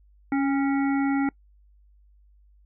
harmonic tone with a mistuned harmonic, 277.2 Hz, C#4, in tune, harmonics 1 / 3 / 5 / 7 / 8, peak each -21 / -31 / -35 / -38 / -39 dBFS, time 0.32-1.29 s, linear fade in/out 2 ms, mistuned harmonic 3, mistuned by -38 cents, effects noise-tail reverb RT60 0.1 s tail -25 dB re dry + added 50 Hz sine -54 dBFS peak until 2.65 s

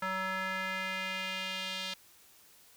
square tone with band-pass filter sweep, 188.4 Hz, F#3, 32 cents sharp, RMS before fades -36 dBFS, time 0.02-1.94 s, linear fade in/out 5 ms, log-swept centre 1400 to 3600 Hz, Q 2.1, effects white hiss -60 dBFS RMS until 2.76 s

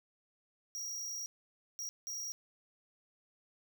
square tone bursts at uneven times, 5690 Hz, F8, 31 cents sharp, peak -39 dBFS, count 3, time 0.75-1.26 / 1.79-1.89 / 2.07-2.32 s, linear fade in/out 0 ms, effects none

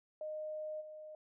sine tone with level steps, 616 Hz, D#5, 17 cents flat, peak -39 / -47 dBFS, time 0.21-1.15 s, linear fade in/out 2 ms, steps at 0.8 s, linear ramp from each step 20 ms, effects none

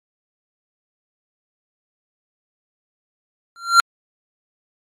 square tone with exponential growth, 1376 Hz, F6, 26 cents flat, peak -5 dBFS, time 3.56-3.8 s, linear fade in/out 0 ms, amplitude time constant 52 ms, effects low-pass 8000 Hz 12 dB/octave + MP3 64 kbps

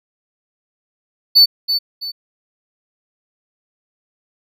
triangle tone with echo, 4495 Hz, C#8, 23 cents sharp, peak -4 dBFS, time 1.35-1.46 s, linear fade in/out 20 ms, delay 330 ms, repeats 2, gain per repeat -9 dB, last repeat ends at 2.12 s, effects none

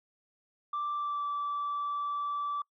sine tone with pitch glide, 1174.7 to 1159.9 Hz, D6 to D6, 0 to -22 cents, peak -29 dBFS, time 0.73-2.62 s, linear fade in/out 5 ms, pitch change -22 cents, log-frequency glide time 0.94-1.24 s, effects noise-tail reverb RT60 0.1 s tail -26 dB re dry + tanh soft clip ceiling -28 dBFS

